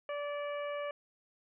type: harmonic tone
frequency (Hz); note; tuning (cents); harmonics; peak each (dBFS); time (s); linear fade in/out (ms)
580; D5; -22; 1 / 2 / 3 / 4 / 5; -36 / -43 / -48 / -48 / -52; 0.09-0.91; 2
effects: none